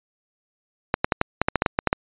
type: clicks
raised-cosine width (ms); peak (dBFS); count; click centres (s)
0.5; -3; 12; 0.941 / 1.045 / 1.122 / 1.214 / 1.416 / 1.485 / 1.557 / 1.621 / 1.662 / 1.789 / 1.873 / 1.929
effects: resampled to 8000 Hz